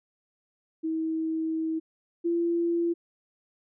sine tone pair in turn, 320.9 / 340.2 Hz, E4 / F4, -46 / -45 cents, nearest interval minor second, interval 101 cents, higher second, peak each -26 / -23 dBFS, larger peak second, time 0.83-1.8 / 2.24-2.94 s, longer first, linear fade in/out 20 ms, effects none

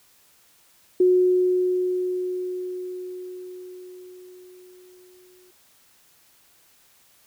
sine tone with exponential decay, 364.8 Hz, F#4, 24 cents flat, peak -13 dBFS, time 1-5.51 s, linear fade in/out 5 ms, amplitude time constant 980 ms, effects white hiss -58 dBFS RMS until 7.26 s

